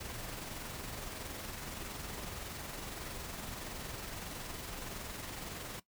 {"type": "noise with amplitude modulation", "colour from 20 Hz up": "pink", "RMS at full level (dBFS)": -42, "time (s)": [0, 5.8], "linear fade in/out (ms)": 10, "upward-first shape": "sine", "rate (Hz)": 21.6, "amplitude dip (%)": 35, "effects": ["noise-tail reverb RT60 0.1 s tail -17 dB re dry"]}